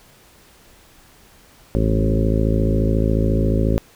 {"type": "harmonic tone with a mistuned harmonic", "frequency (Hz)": 54.2, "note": "A1", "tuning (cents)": -25, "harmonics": [1, 2, 3, 4, 5, 6, 7, 8, 9, 10], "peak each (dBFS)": [-19, -21, -25, -24, -25, -30, -26, -29, -35, -28], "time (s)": [1.75, 3.78], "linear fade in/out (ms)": 0, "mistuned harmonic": 3, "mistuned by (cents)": 16, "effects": ["pink hiss -50 dBFS RMS until 3.95 s"]}